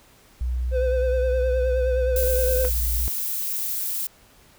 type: tone with pitch glide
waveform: sine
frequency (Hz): 61.74 to 58.27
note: B1 to A#1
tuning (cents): 0 to 0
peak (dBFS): -22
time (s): 0.41-3.08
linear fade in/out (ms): 0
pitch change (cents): -100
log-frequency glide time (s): 2.14-2.54
type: tone with vibrato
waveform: triangle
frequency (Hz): 510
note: C5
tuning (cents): -44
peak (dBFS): -19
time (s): 0.71-2.7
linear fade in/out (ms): 50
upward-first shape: triangle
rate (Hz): 9.6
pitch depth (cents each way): 43
type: noise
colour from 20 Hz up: violet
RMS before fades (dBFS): -27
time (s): 2.16-4.07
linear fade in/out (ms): 2
type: clicks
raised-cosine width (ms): 0.5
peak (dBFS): -21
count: 2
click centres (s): 2.648 / 2.651
effects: pink hiss -54 dBFS RMS until 4.58 s